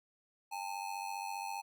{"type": "ring-modulated tone", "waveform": "square", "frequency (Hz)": 850, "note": "G#5", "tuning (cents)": 40, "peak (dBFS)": -36, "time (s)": [0.51, 1.62], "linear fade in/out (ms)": 20, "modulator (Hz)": 47.5, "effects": []}